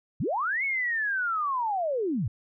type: linear two-way sweep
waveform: sine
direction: up then down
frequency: 88 to 2228 to 88 Hz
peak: -25 dBFS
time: 0.2-2.28 s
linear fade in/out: 5 ms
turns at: 0.64 s
effects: none